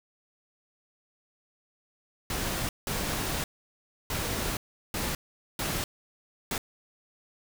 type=noise bursts at uneven times; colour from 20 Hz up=pink; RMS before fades=-31 dBFS; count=6; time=2.3-2.69 / 2.87-3.44 / 4.1-4.57 / 4.94-5.15 / 5.59-5.84 / 6.51-6.58 s; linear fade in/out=2 ms; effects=none